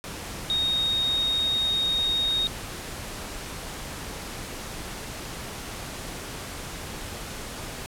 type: tone in noise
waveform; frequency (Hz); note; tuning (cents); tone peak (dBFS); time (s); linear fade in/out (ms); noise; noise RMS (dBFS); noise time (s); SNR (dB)
sine; 3729; A#7; 0; -22; 0.5-2.47; 0; pink; -36; 0.04-7.86; +11
effects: low-pass 12000 Hz 12 dB/octave